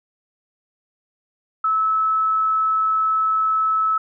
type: tone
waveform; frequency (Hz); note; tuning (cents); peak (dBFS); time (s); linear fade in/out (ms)
sine; 1301; E6; -23; -16; 1.64-3.98; 5
effects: none

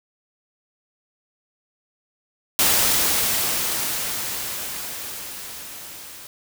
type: noise with level ramp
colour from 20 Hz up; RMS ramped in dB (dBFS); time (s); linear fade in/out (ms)
white; -17 to -40; 2.59-6.27; 0
effects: none

